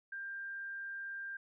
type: tone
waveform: sine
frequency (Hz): 1591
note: G6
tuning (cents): +25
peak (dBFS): -40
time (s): 0.12-1.37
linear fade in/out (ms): 5
effects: none